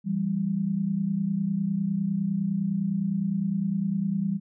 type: tone pair together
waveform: sine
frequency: 168.14 / 198 Hz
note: E3 / G3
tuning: +35 / +18 cents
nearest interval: minor third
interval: 283 cents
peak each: -29 / -25 dBFS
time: 0.04-4.4 s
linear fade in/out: 50 ms
effects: none